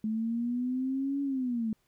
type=linear two-way sweep; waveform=sine; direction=up then down; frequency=215.1 to 282.2 to 215.1 Hz; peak=-28 dBFS; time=0.04-1.73 s; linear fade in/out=2 ms; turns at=1.22 s; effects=pink hiss -73 dBFS RMS until 1.87 s